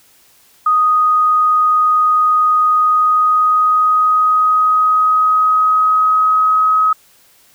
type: tone with pitch glide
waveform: sine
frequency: 1244.5 to 1270.6 Hz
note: D#6 to D#6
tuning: 0 to +36 cents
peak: -9 dBFS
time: 0.66-6.93 s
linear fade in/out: 5 ms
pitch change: +36 cents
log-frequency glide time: 2.75-6.79 s
effects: white hiss -50 dBFS RMS until 7.54 s